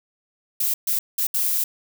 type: noise bursts at uneven times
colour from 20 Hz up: violet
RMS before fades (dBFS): -22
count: 4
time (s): 0.6-0.74 / 0.87-0.99 / 1.18-1.27 / 1.34-1.64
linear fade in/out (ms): 5
effects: none